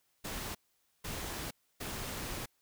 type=noise bursts at uneven times; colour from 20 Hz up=pink; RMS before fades=-40 dBFS; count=3; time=0.24-0.55 / 1.04-1.51 / 1.8-2.46 s; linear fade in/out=10 ms; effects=white hiss -75 dBFS RMS until 2.61 s